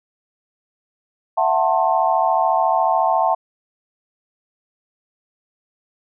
sine chord, F# half-diminished seventh, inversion third, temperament just, 666 / 740 / 888 / 1065.6 Hz, E5 / F#5 / A5 / C6, +18 / 0 / +16 / +31 cents, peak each -20 / -19 / -19 / -23 dBFS, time 1.37-3.35 s, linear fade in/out 10 ms, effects none

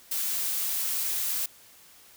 blue noise, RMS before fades -29 dBFS, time 0.11-1.46 s, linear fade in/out 5 ms, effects white hiss -54 dBFS RMS until 2.16 s

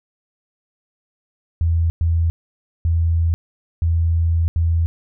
sine tone bursts at uneven times, 83.1 Hz, E2, 15 cents sharp, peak -14 dBFS, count 5, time 1.61-1.9 / 2.01-2.3 / 2.85-3.34 / 3.82-4.48 / 4.56-4.86 s, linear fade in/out 0 ms, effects none

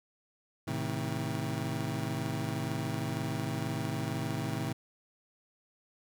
25% pulse chord, A diminished, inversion none, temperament just, 110 / 132 / 158.4 Hz, A2 / C3 / Eb3, 0 / +16 / +31 cents, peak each -33 dBFS, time 0.67-4.73 s, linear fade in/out 10 ms, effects none

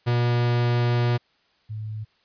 45% pulse / sine tone pair in turn, 120.4 / 108 Hz, B2 / A2, -44 / -32 cents, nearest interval major second, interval 188 cents, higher first, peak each -19 / -29 dBFS, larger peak first, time 0.06-1.18 / 1.69-2.05 s, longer first, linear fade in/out 20 ms, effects white hiss -64 dBFS RMS until 2.24 s + resampled to 11025 Hz

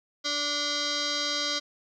sine tone with frequency modulation, 293.7 Hz, D4, in tune, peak -26 dBFS, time 0.24-1.6 s, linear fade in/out 20 ms, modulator 874 Hz, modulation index 6.1, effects 11-bit

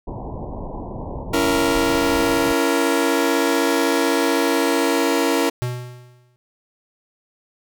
pink low-pass noise, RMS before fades -30 dBFS, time 0.07-2.53 s, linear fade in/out 5 ms, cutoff 1000 Hz, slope 96 dB/octave
sawtooth chord, A# diminished, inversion first, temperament just, 279.7 / 335.6 / 466.2 Hz, C#4 / E4 / A#4, +16 / +31 / 0 cents, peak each -17 dBFS, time 1.33-5.5 s, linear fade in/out 10 ms
square tone with exponential decay, 123.47 Hz, B2, in tune, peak -20 dBFS, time 5.62-6.36 s, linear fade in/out 0 ms, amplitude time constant 160 ms
effects none

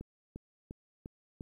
click train, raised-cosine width 3 ms, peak -30 dBFS, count 5, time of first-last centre 0.01-1.409 s, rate 2.86 Hz, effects 11-bit

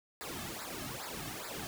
pink noise with flanger, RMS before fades -42 dBFS, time 0.21-1.67 s, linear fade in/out 0 ms, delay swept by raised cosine 0.32 to 2.12 ms, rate 2.4 Hz, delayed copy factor -0.95, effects none

